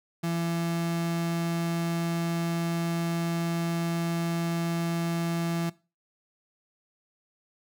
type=tone; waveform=35% pulse; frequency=168.3 Hz; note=E3; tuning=36 cents sharp; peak=-25 dBFS; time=0.23-5.7 s; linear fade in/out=10 ms; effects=noise-tail reverb RT60 0.3 s tail -20 dB re dry